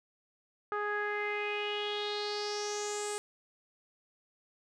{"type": "tone with low-pass filter sweep", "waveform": "sawtooth", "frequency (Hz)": 415.3, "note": "G#4", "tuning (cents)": 0, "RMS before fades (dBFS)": -35, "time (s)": [0.72, 3.18], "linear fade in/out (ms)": 0, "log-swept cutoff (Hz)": [1400, 8600], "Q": 5.4, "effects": []}